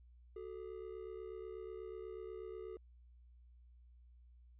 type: ring-modulated tone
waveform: triangle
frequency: 406.1 Hz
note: G#4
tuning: 39 cents flat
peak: -40 dBFS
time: 0.36-2.77 s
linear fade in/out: 2 ms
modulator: 34.1 Hz
effects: added 60 Hz sine -59 dBFS peak until 4.59 s + resampled to 8000 Hz